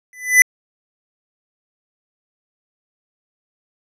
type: tone with exponential growth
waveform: square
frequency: 2000 Hz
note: B6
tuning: 21 cents sharp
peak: -3 dBFS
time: 0.13-0.42 s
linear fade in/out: 1 ms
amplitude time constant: 61 ms
effects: resampled to 32000 Hz